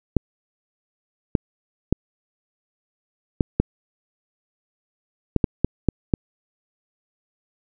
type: clicks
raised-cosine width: 3 ms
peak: -3 dBFS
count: 10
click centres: 0.167 / 1.352 / 1.926 / 3.408 / 3.6 / 5.363 / 5.442 / 5.646 / 5.887 / 6.138 s
effects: none